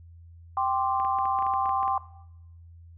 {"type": "chord", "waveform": "sine", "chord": "G suspended fourth", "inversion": "none", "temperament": "equal", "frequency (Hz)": [784, 1046.5, 1174.7], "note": ["G5", "C6", "D6"], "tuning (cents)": [0, 0, 0], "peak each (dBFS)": [-26, -27, -31], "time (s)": [0.57, 1.98], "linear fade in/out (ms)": 2}
{"type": "clicks", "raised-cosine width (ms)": 0.5, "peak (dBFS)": -27, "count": 12, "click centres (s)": [1, 1.049, 1.187, 1.255, 1.388, 1.424, 1.466, 1.538, 1.658, 1.693, 1.83, 1.879]}
{"effects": ["noise-tail reverb RT60 0.8 s tail -17 dB re dry", "added 84 Hz sine -46 dBFS peak until 2.97 s"]}